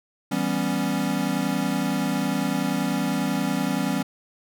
square chord, C# half-diminished seventh, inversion first, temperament equal, 164.81 / 196 / 246.9 / 277.2 Hz, E3 / G3 / B3 / C#4, 0 / 0 / 0 / 0 cents, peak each -31 / -28 / -29 / -28 dBFS, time 0.31-4.03 s, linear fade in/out 10 ms, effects none

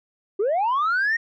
sine linear sweep, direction up, 370 to 1887 Hz, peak -17 dBFS, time 0.39-1.17 s, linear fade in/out 10 ms, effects tanh soft clip ceiling -17 dBFS

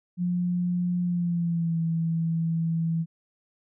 sine tone with pitch glide, 177.3 to 164.47 Hz, F3 to E3, +26 to -4 cents, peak -23 dBFS, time 0.17-3.06 s, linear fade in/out 50 ms, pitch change -130 cents, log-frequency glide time 1.02-1.79 s, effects none

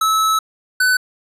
square tone pair in turn, 1300 / 1504.1 Hz, E6 / F#6, -24 / +28 cents, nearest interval minor third, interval 252 cents, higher second, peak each -14 / -13 dBFS, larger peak second, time 0.01-0.39 / 0.8-0.97 s, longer first, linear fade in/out 5 ms, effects resampled to 32000 Hz

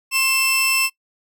sawtooth tone pair together, 1059.5 / 2664 Hz, C6 / E7, +21 / +18 cents, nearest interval octave + major third, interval 1597 cents, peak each -22 / -13 dBFS, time 0.11-0.9 s, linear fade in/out 50 ms, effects noise-tail reverb RT60 0.1 s tail -23 dB re dry

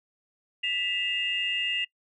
sine tone cluster, 1975 / 2622 / 2812 Hz, B6 / E7 / F7, 0 / -10 / +11 cents, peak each -33 / -33 / -26 dBFS, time 0.63-1.85 s, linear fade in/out 10 ms, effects noise-tail reverb RT60 0.1 s tail -24 dB re dry + tanh soft clip ceiling -17 dBFS

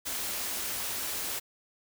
white band-stop noise, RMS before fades -34 dBFS, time 0.05-1.4 s, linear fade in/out 20 ms, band 120 to 180 Hz, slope 96 dB/octave, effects none

